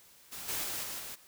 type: noise with level steps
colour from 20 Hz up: white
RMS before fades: -43 / -35 / -37 / -40 / -43 dBFS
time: 0.31-1.16 s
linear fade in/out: 20 ms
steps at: 0.48 / 0.63 / 0.83 / 0.99 s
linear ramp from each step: 10 ms
effects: white hiss -59 dBFS RMS until 1.27 s